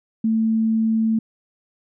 sine tone, 222.5 Hz, A3, 20 cents sharp, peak -16 dBFS, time 0.24-1.19 s, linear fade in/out 5 ms, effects none

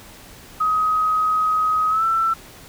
sine tone with pitch glide, 1262 to 1334 Hz, D#6 to E6, +24 to +20 cents, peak -16 dBFS, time 0.6-2.34 s, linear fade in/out 10 ms, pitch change +96 cents, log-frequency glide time 1.89-2.04 s, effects pink hiss -43 dBFS RMS until 2.68 s

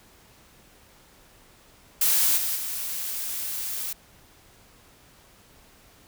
blue noise with level steps, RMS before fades -21 / -27 / -31 dBFS, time 2.01-3.93 s, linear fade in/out 5 ms, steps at 2.36 / 2.55 s, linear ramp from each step 20 ms, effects pink hiss -55 dBFS RMS until 6.07 s

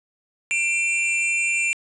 square tone pair together, 2370 / 2701 Hz, D7 / E7, +15 / +42 cents, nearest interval major second, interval 227 cents, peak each -22 / -25 dBFS, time 0.51-1.73 s, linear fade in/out 0 ms, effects resampled to 22050 Hz + 8-bit

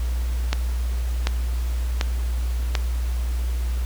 click train, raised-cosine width 0.2 ms, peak -5 dBFS, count 4, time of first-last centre 0.53-2.752 s, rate 1.35 Hz, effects added 60 Hz sine -21 dBFS peak until 3.85 s + pink hiss -41 dBFS RMS until 3.85 s

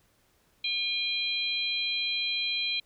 harmonic tone, 806 Hz, G5, 48 cents sharp, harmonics 3 / 4 / 5, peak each -32 / -32 / -31 dBFS, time 0.64-2.8 s, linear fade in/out 5 ms, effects pink hiss -67 dBFS RMS until 2.85 s

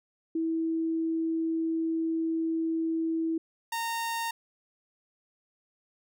sine / sawtooth tone pair in turn, 325.6 / 920.9 Hz, E4 / A#5, -21 / -21 cents, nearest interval octave + tritone, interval 1800 cents, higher second, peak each -26 dBFS, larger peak neither, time 0.35-3.38 / 3.72-4.31 s, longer first, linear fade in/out 5 ms, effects none

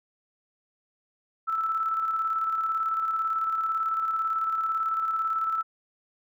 sine tone with tremolo, 1318.5 Hz, E6, in tune, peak -23 dBFS, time 1.47-5.63 s, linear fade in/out 20 ms, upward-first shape square, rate 18 Hz, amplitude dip 35%, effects none

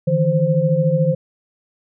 sine tone cluster, 150.7 / 164.4 / 522 Hz, D3 / E3 / C5, +45 / -4 / -4 cents, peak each -18 dBFS, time 0.07-1.15 s, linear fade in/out 10 ms, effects none

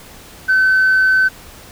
sine tone, 1526 Hz, G6, 47 cents flat, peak -8 dBFS, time 0.48-1.29 s, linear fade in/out 20 ms, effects tanh soft clip ceiling -7 dBFS + pink hiss -39 dBFS RMS until 1.71 s

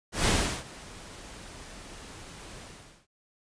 pink noise with ADSR envelope, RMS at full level -23 dBFS, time 0.12-3.07 s, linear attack 150 ms, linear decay 360 ms, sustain -22 dB, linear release 450 ms, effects resampled to 22050 Hz

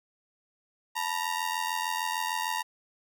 sawtooth ring-modulated tone, 932 Hz, A#5, 1 cent flat, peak -22 dBFS, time 0.95-2.63 s, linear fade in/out 20 ms, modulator 43.3 Hz, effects none

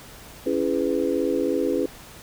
sine chord, C# minor seventh, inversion none, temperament just, 277.2 / 332.6 / 415.8 / 498.9 Hz, C#4 / E4 / G#4 / B4, 0 / +16 / +2 / +17 cents, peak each -26 dBFS, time 0.46-1.86 s, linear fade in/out 5 ms, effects pink hiss -44 dBFS RMS until 2.22 s

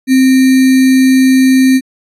sine tone with sample-and-hold, 261.6 Hz, C4, in tune, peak -4 dBFS, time 0.07-1.81 s, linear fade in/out 50 ms, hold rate 2100 Hz, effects resampled to 32000 Hz

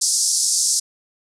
pink band-pass noise, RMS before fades -19 dBFS, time 0.01-0.8 s, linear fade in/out 10 ms, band 4900 to 9800 Hz, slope 48 dB/octave, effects none

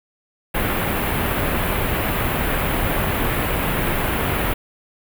pink band-stop noise, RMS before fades -21 dBFS, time 0.54-4.54 s, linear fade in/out 10 ms, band 2900 to 12000 Hz, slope 24 dB/octave, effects none

